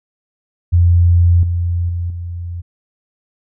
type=tone with level steps; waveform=sine; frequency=86.7 Hz; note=F2; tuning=12 cents flat; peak=-7 / -14 / -17 / -22 dBFS; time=0.72-2.62 s; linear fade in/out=20 ms; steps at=1.43 / 1.89 / 2.1 s; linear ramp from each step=2 ms; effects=none